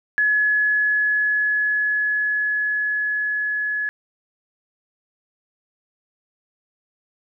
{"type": "tone with level ramp", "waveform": "sine", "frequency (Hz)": 1698, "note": "G#6", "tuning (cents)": 38, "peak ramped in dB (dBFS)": [-15, -21], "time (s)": [0.18, 3.89], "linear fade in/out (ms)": 0, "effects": []}